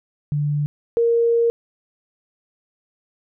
sine tone pair in turn, 146.83 / 466.2 Hz, D3 / A#4, 0 / 0 cents, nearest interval octave + minor sixth, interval 2000 cents, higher second, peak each -18 / -14 dBFS, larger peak second, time 0.32-0.66 / 0.97-1.5 s, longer second, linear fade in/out 0 ms, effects none

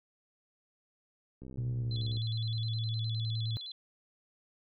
click train, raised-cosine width 3 ms, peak -34 dBFS, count 50, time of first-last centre 1.42-2.173 s, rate 65.1 Hz
sine tone with pitch glide, 121.7 to 111.6 Hz, B2 to A2, -25 to +25 cents, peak -31 dBFS, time 1.58-3.57 s, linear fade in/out 0 ms, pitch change -150 cents, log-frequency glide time 1.73-2.04 s
sine tone with vibrato, 3729 Hz, A#7, in tune, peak -40 dBFS, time 1.91-3.72 s, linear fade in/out 2 ms, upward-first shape square, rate 9.7 Hz, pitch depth 150 cents each way
effects none

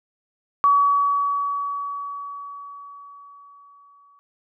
sine tone with exponential decay, 1135 Hz, C#6, 41 cents sharp, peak -12 dBFS, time 0.64-4.19 s, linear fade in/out 0 ms, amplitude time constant 770 ms, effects none

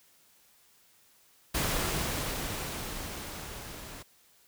pink noise with level ramp, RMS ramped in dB -29 to -45 dBFS, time 1.54-4.03 s, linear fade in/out 10 ms, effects white hiss -63 dBFS RMS until 4.47 s

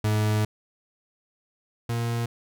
40% pulse tone pair in turn, 106.8 / 117.3 Hz, G#2 / A#2, +49 / +11 cents, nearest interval major second, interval 162 cents, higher second, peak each -20 / -24 dBFS, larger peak first, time 0.04-0.45 / 1.89-2.26 s, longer first, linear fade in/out 5 ms, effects none

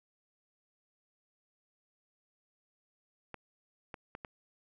clicks, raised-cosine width 0.5 ms, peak -27 dBFS, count 4, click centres 3.343 / 3.942 / 4.151 / 4.248 s, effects none

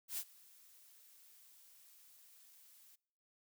blue noise with ADSR envelope, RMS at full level -39 dBFS, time 0.08-2.96 s, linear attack 100 ms, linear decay 58 ms, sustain -24 dB, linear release 13 ms, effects noise-tail reverb RT60 0.8 s tail -26 dB re dry

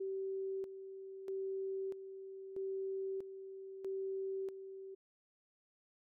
sine tone with tremolo, 385.5 Hz, G4, 29 cents flat, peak -37 dBFS, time 0-4.95 s, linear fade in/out 10 ms, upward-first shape square, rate 0.78 Hz, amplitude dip 65%, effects none

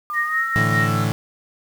sine tone with pitch glide, 1200 to 1331.5 Hz, D6 to E6, +37 to +17 cents, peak -24 dBFS, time 0.1-1.04 s, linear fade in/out 0 ms, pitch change +180 cents, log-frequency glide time 0.23-0.44 s
sine tone with tremolo, 1864.7 Hz, A#6, in tune, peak -17 dBFS, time 0.13-0.9 s, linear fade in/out 50 ms, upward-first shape sine, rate 4.9 Hz, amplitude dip 65%
35% pulse chord, A suspended fourth, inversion none, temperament equal, 110 / 146.83 / 164.81 Hz, A2 / D3 / E3, 0 / 0 / 0 cents, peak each -19 / -25 / -22 dBFS, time 0.56-1.12 s, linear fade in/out 0 ms
effects 7-bit

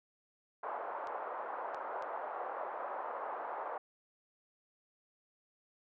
pink band-pass noise, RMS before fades -41 dBFS, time 0.63-3.78 s, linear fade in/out 5 ms, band 570 to 1200 Hz, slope 24 dB/octave
clicks, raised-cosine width 0.2 ms, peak -35 dBFS, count 3, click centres 1.072 / 1.746 / 2.024 s
effects none

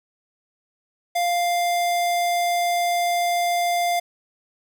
square tone, 698.5 Hz, F5, in tune, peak -20 dBFS, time 1.15-4 s, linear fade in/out 10 ms, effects 9-bit

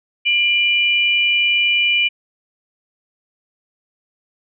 sine tone pair together, 2389 / 2959 Hz, D7 / F#7, +29 / -1 cents, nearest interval major third, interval 370 cents, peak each -15 / -17 dBFS, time 0.25-2.09 s, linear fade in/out 20 ms, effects none

